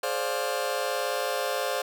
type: chord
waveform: sawtooth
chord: D half-diminished seventh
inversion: second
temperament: just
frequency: 422.9 / 528.6 / 587.3 / 704.8 Hz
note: Ab4 / C5 / D5 / F5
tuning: +31 / +18 / 0 / +16 cents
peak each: -31 / -26 / -29 / -29 dBFS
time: 0.03-1.82 s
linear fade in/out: 5 ms
effects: none